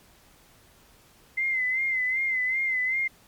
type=tone with vibrato; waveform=sine; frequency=2063 Hz; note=C7; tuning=25 cents flat; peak=-23 dBFS; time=1.37-3.08 s; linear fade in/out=10 ms; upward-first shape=sine; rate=2.6 Hz; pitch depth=55 cents each way; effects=pink hiss -57 dBFS RMS until 3.27 s + MP3 96 kbps